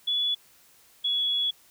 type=tone pair in turn; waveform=sine; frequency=3417 / 3374 Hz; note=G#7 / G#7; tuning=+49 / +27 cents; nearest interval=unison; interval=22 cents; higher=first; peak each=-23 dBFS; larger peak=neither; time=0.07-0.35 / 1.04-1.51 s; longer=second; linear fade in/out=10 ms; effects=white hiss -58 dBFS RMS until 1.7 s